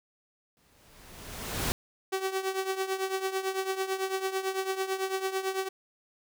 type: noise with exponential growth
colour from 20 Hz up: pink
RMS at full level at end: -28 dBFS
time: 0.57-1.72 s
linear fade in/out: 0 ms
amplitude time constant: 250 ms
type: tone with tremolo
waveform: sawtooth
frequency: 382 Hz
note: G4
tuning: 45 cents flat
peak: -22 dBFS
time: 2.12-5.69 s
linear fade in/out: 10 ms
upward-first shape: triangle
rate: 9 Hz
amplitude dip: 80%
effects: none